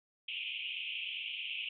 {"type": "band-pass noise", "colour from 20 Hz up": "pink", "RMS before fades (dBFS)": -40, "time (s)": [0.28, 1.69], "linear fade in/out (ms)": 5, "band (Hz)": [2400, 3200], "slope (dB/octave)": 96, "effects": []}